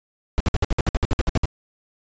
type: noise bursts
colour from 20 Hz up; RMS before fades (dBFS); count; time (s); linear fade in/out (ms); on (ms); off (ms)
brown; -18; 14; 0.38-1.456; 0; 23; 58
effects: resampled to 16000 Hz